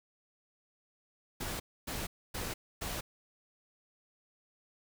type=noise bursts; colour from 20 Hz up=pink; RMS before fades=-38 dBFS; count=4; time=1.4-3.01 s; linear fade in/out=10 ms; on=200 ms; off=270 ms; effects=none